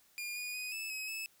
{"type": "tone with pitch steps", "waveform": "sawtooth", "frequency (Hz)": [2418, 2454, 2490, 2617, 2549, 2607], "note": ["D7", "D#7", "D#7", "E7", "D#7", "E7"], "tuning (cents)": [50, -25, 1, -13, 41, -20], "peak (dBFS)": -35, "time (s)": [0.18, 1.26], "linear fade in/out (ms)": 0, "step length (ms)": 180, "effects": ["white hiss -67 dBFS RMS until 1.4 s"]}